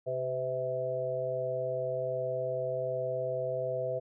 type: harmonic tone with a mistuned harmonic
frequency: 130 Hz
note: C3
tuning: 11 cents flat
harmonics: 1 / 3 / 4 / 5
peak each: -41 / -41 / -33 / -34 dBFS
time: 0.06-4 s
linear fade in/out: 20 ms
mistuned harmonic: 4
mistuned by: -38 cents
effects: none